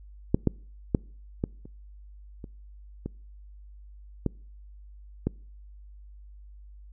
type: clicks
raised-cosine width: 3 ms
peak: -7 / -8 / -8 / -13 / -30 / -26 / -19 / -12 / -12 dBFS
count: 9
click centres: 0.345 / 0.473 / 0.948 / 1.439 / 1.655 / 2.442 / 3.06 / 4.263 / 5.27 s
effects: noise-tail reverb RT60 0.5 s tail -26 dB re dry + added 50 Hz sine -45 dBFS peak until 6.92 s